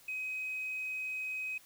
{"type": "tone", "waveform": "sine", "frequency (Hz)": 2527, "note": "D#7", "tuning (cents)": 26, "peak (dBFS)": -34, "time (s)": [0.08, 1.58], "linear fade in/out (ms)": 5, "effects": ["tanh soft clip ceiling -31 dBFS", "white hiss -60 dBFS RMS until 1.65 s"]}